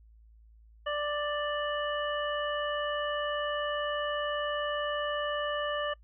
harmonic tone, 589 Hz, D5, 5 cents sharp, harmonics 1 / 2 / 3 / 5, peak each -32 / -35 / -37 / -39 dBFS, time 0.86-5.94 s, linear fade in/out 10 ms, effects noise-tail reverb RT60 0.1 s tail -24 dB re dry + added 55 Hz sine -54 dBFS peak until 6.03 s

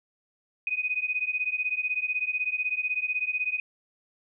sine beating tone pair, 2489 / 2505 Hz, D#7 / D#7, 0 / +11 cents, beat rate 16 Hz, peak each -29 dBFS, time 0.67-3.6 s, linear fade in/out 2 ms, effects none

